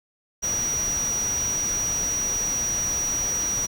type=tone in noise; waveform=sine; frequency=5790 Hz; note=F#8; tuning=38 cents flat; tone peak=-23 dBFS; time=0.42-3.67 s; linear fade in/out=20 ms; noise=pink; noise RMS=-34 dBFS; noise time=0.42-3.67 s; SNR=+8 dB; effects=none